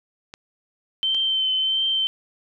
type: clicks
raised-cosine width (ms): 0.2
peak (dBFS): -20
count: 2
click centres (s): 0.339 / 1.147
type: tone with vibrato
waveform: sine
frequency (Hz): 3095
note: G7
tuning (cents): -23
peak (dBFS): -19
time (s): 1.03-2.07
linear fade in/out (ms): 0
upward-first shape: triangle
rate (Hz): 1.5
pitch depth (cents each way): 25
effects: none